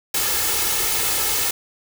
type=noise with comb filter; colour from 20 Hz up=white; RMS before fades=-21 dBFS; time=0.14-1.51 s; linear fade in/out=5 ms; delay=2.3 ms; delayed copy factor=+0.65; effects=none

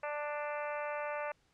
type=harmonic tone; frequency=295.2 Hz; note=D4; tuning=9 cents sharp; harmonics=2 / 3 / 4 / 5 / 6 / 7 / 8 / 9; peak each=-38 / -42 / -44 / -46 / -48 / -49 / -50 / -51 dBFS; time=0.03-1.32 s; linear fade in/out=5 ms; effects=pink hiss -72 dBFS RMS until 1.53 s + low-pass 7000 Hz 12 dB/octave

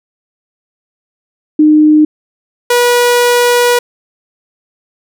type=tone pair in turn; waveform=sine / sawtooth; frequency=305.2 / 485 Hz; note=D#4 / B4; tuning=-33 / -31 cents; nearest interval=minor sixth; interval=802 cents; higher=second; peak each=-3 dBFS; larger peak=neither; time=1.59-2.05 / 2.7-3.79 s; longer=second; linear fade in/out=5 ms; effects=none

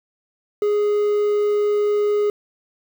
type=tone with quantisation; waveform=triangle; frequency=415.3 Hz; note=G#4; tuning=in tune; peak=-14 dBFS; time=0.62-2.3 s; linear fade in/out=2 ms; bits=7; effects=none

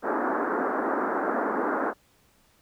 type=band-pass noise; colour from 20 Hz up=pink; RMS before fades=-27 dBFS; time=0.02-1.94 s; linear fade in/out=50 ms; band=240 to 1600 Hz; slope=48 dB/octave; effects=pink hiss -63 dBFS RMS until 2.61 s

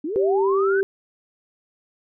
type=linear sweep; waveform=sine; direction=up; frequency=275.5 to 1563 Hz; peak=-24 dBFS; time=0.04-0.81 s; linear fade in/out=5 ms
type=tone; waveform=sine; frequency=390.5 Hz; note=G4; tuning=7 cents flat; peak=-17 dBFS; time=0.16-0.83 s; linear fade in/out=0 ms
effects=none

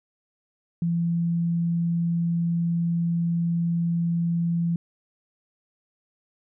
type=tone; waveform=sine; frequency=169.4 Hz; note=E3; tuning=48 cents sharp; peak=-21 dBFS; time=0.82-4.76 s; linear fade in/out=2 ms; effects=none

